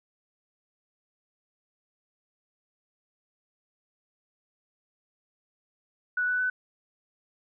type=tone with pitch steps; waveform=sine; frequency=1476 / 1488.8 / 1501.8 Hz; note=F#6 / F#6 / F#6; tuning=-5 / +10 / +25 cents; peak=-24 dBFS; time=6.17-6.5 s; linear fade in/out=5 ms; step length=110 ms; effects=none